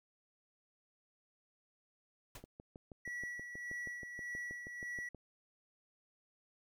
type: noise with exponential decay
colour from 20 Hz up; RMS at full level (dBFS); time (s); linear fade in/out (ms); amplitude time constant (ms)
pink; -44; 2.35-2.46; 5; 23
type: click train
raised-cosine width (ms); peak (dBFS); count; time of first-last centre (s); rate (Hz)
2; -37; 18; 2.44-5.147; 6.28
type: tone with tremolo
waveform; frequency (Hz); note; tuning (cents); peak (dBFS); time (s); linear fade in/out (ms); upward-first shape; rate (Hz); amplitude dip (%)
triangle; 1940; B6; -31; -38; 3.05-5.09; 5; sine; 1.7; 50
effects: none